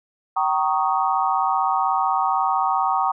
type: chord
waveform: sine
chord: Eb dominant seventh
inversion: first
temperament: equal with one note detuned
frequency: 770.1 / 932.3 / 1108.7 / 1244.5 Hz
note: G5 / Bb5 / Db6 / Eb6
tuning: -31 / 0 / 0 / 0 cents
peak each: -22 / -23 / -24 / -25 dBFS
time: 0.36-3.12 s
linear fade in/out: 10 ms
effects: none